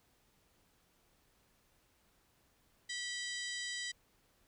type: harmonic tone with a mistuned harmonic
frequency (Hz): 976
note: B5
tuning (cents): -21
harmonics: 2 / 3 / 4 / 5 / 6 / 7 / 8 / 9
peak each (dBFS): -42 / -46 / -46 / -47 / -52 / -55 / -48 / -57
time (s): 2.89-3.92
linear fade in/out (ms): 10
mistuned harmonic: 3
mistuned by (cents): +110
effects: pink hiss -72 dBFS RMS until 4.47 s